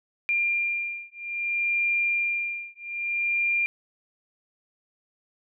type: beating tone pair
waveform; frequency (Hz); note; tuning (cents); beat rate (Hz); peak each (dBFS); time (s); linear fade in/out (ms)
sine; 2393 / 2393.61; D7 / D7; +32 / +32; 0.61; -27; 0.29-3.66; 0
effects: none